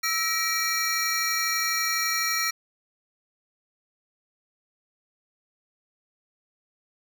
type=tone cluster; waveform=square; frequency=1316 / 1904 / 2321 / 4298 / 5680 Hz; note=E6 / A#6 / D7 / C8 / F8; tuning=-3 / +36 / -21 / +46 / +28 cents; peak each=-31 dBFS; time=0.03-2.51 s; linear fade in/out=10 ms; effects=none